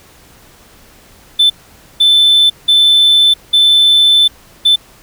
triangle tone bursts at uneven times, 3526 Hz, A7, 3 cents sharp, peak -3 dBFS, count 5, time 1.39-1.5 / 2-2.5 / 2.68-3.34 / 3.53-4.28 / 4.65-4.76 s, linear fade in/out 10 ms, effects tanh soft clip ceiling 0 dBFS + pink hiss -43 dBFS RMS until 5.02 s

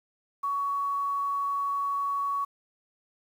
sine tone with quantisation, 1122 Hz, C#6, 21 cents sharp, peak -26 dBFS, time 0.43-2.45 s, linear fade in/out 10 ms, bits 9, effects none

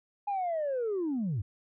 sine linear sweep, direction down, 830.6 to 87.31 Hz, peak -27 dBFS, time 0.27-1.42 s, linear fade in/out 10 ms, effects tanh soft clip ceiling -26 dBFS

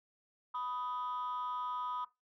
triangle ring-modulated tone, 130 Hz, C3, 11 cents flat, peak -29 dBFS, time 0.54-2.05 s, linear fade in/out 10 ms, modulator 1120 Hz, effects noise-tail reverb RT60 0.2 s tail -19 dB re dry + tanh soft clip ceiling -31 dBFS

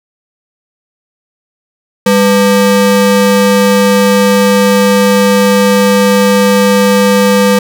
square ring-modulated tone, 349.2 Hz, F4, in tune, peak -3 dBFS, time 2.06-7.59 s, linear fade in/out 5 ms, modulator 149 Hz, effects none

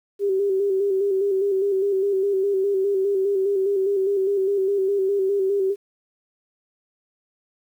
sine tone with vibrato, 392 Hz, G4, in tune, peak -18 dBFS, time 0.19-5.76 s, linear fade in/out 50 ms, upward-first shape square, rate 4.9 Hz, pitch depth 44 cents each way, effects 9-bit

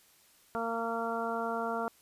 harmonic tone, 229.5 Hz, A#3, 27 cents flat, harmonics 1 / 2 / 3 / 4 / 5 / 6, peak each -39 / -37 / -36 / -39 / -41 / -38 dBFS, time 0.55-1.88 s, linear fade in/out 0 ms, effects white hiss -63 dBFS RMS until 2.01 s + resampled to 32000 Hz

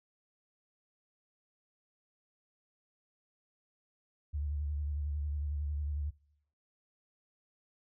sine tone with vibrato, 73.3 Hz, D2, 3 cents flat, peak -32 dBFS, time 4.33-6.11 s, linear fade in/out 20 ms, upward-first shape square, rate 11 Hz, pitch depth 41 cents each way, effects noise-tail reverb RT60 0.8 s tail -25 dB re dry

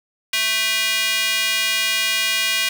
square tone with high-pass filter, 220 Hz, A3, in tune, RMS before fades -20 dBFS, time 0.33-2.69 s, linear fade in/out 5 ms, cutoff 2500 Hz, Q 1.9, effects none

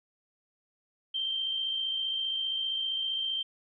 sine tone with amplitude modulation, 3141 Hz, G7, 3 cents sharp, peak -27 dBFS, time 1.14-3.43 s, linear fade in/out 10 ms, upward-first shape sine, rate 55.2 Hz, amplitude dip 40%, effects none

